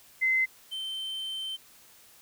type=tone pair in turn; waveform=sine / triangle; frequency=2059 / 3100 Hz; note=C7 / G7; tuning=-28 / -20 cents; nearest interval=perfect fifth; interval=708 cents; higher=second; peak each=-22 / -31 dBFS; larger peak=first; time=0.21-0.46 / 0.71-1.57 s; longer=second; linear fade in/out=20 ms; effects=white hiss -56 dBFS RMS until 2.21 s